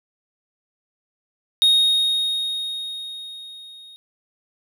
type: tone with level ramp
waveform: triangle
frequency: 3729 Hz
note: A#7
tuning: in tune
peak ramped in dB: -10 to -40 dBFS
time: 1.62-3.96 s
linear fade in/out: 0 ms
effects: none